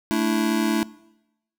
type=chord; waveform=square; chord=A suspended fourth; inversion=none; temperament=just; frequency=220 / 293.3 / 330 Hz; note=A3 / D4 / E4; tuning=0 / -2 / +2 cents; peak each=-25 / -26 / -25 dBFS; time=0.11-0.83 s; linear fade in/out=0 ms; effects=noise-tail reverb RT60 0.9 s tail -21 dB re dry